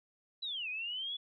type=linear two-way sweep; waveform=sine; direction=down then up; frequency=4005 to 2450 to 3446 Hz; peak=-36 dBFS; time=0.42-1.17 s; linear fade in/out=10 ms; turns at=0.69 s; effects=none